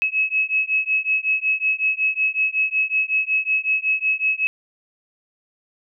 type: beating tone pair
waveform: sine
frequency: 2571 / 2576.4 Hz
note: E7 / E7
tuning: -44 / -40 cents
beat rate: 5.4 Hz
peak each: -21 / -21 dBFS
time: 0.02-4.47 s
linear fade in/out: 0 ms
effects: none